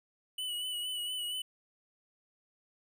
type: tone with vibrato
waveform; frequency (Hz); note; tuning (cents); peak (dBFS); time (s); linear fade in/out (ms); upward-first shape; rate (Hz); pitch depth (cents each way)
square; 2960; F#7; 0; -35; 0.38-1.42; 5; sine; 4.3; 36
effects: none